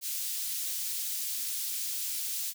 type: high-pass noise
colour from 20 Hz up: white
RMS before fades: -34 dBFS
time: 0.01-2.54 s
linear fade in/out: 50 ms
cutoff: 3800 Hz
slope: 12 dB/octave
effects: none